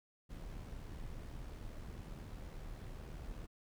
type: noise with amplitude modulation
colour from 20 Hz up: brown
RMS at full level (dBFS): -45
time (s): 0.29-3.47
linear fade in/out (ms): 20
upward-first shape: sine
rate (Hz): 76.5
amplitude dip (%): 45
effects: none